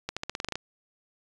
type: accelerating click train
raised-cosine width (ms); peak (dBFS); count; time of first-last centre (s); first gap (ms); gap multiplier
0.2; -14; 10; 0.09-0.556; 76; 0.9
effects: resampled to 22050 Hz